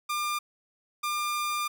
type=tone pair in turn; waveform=sawtooth; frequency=1199 / 1199 Hz; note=D6 / D6; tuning=+36 / +36 cents; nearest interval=unison; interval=0 cents; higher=neither; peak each=-24 dBFS; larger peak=neither; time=0.09-0.39 / 1.03-1.68 s; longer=second; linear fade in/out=10 ms; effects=none